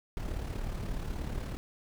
brown noise with amplitude modulation, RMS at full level -33 dBFS, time 0.17-1.57 s, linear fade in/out 0 ms, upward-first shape sine, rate 36.5 Hz, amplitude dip 55%, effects none

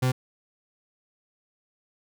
40% pulse tone, 128 Hz, C3, 38 cents flat, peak -20 dBFS, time 0.02-0.12 s, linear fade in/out 10 ms, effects none

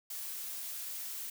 blue noise, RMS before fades -41 dBFS, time 0.1-1.3 s, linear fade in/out 5 ms, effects none

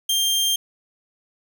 sawtooth tone, 3185 Hz, G7, 27 cents sharp, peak -15 dBFS, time 0.09-0.56 s, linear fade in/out 5 ms, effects none

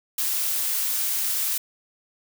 blue noise with high-pass filter sweep, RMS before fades -25 dBFS, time 0.18-1.58 s, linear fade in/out 5 ms, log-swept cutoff 320 to 790 Hz, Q 0.77, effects none

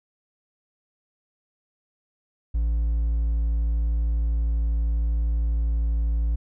triangle tone with hard clipping, 56.3 Hz, A1, 40 cents sharp, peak -21 dBFS, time 2.54-6.36 s, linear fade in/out 10 ms, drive 5 dB, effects none

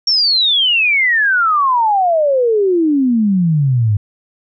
sine exponential sweep, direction down, 5580 to 100 Hz, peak -10 dBFS, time 0.07-3.97 s, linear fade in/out 5 ms, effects none

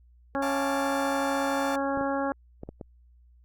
harmonic tone, 275.8 Hz, C#4, 9 cents flat, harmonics 1 / 2 / 3 / 4 / 5 / 6, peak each -30 / -30 / -32 / -36 / -37 / -39 dBFS, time 0.35-2.32 s, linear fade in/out 0 ms
30% pulse chord, D minor, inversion first, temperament just, 704.8 / 881 / 1174.7 Hz, F5 / A5 / D6, +16 / +2 / 0 cents, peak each -34 / -33 / -37 dBFS, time 0.42-1.76 s, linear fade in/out 5 ms
clicks, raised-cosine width 2 ms, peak -24 dBFS, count 5, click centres 1.974 / 2.011 / 2.634 / 2.69 / 2.812 s
effects added 60 Hz sine -54 dBFS peak until 3.44 s + Opus 48 kbps

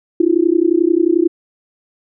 sine tone with amplitude modulation, 338.6 Hz, E4, 46 cents sharp, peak -6 dBFS, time 0.2-1.28 s, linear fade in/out 5 ms, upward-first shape sine, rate 31.3 Hz, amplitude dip 100%, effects none

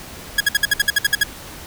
sawtooth tone bursts, 1661.2 Hz, G#6, in tune, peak -8 dBFS, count 11, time 0.38-1.235 s, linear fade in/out 5 ms, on 25 ms, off 58 ms, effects pink hiss -36 dBFS RMS until 1.66 s

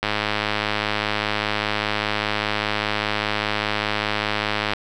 click train, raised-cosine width 0.3 ms, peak -5 dBFS, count 495, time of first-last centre 0.03-4.735 s, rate 105 Hz, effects none

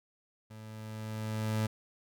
30% pulse tone with level ramp, 109 Hz, A2, 16 cents flat, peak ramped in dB -44 to -25 dBFS, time 0.5-1.67 s, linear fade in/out 10 ms, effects none

